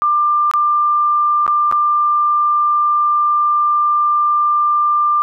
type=tone with dropouts; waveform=sine; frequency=1191 Hz; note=D6; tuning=24 cents sharp; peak=-11 dBFS; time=0.02-5.22 s; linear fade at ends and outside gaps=0 ms; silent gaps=0.513-0.537 / 1.465-1.478 / 1.714-1.724 s; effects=none